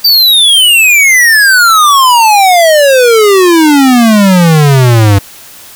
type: exponential sweep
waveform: square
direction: down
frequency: 4699 to 97 Hz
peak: -3 dBFS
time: 0.04-5.19 s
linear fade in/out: 10 ms
effects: white hiss -32 dBFS RMS until 5.75 s